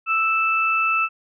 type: tone pair together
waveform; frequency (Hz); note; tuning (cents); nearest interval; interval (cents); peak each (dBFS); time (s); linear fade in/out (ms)
sine; 1319 / 2638; E6 / E7; +1 / +1; octave; 1200; -20; 0.06-1.09; 50
effects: none